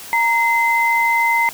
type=tone pair together; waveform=sine; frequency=931.3 / 2062 Hz; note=A#5 / C7; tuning=-2 / -26 cents; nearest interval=octave + major second; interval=1376 cents; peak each=-16 dBFS; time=0.13-1.49 s; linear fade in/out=0 ms; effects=white hiss -35 dBFS RMS until 1.53 s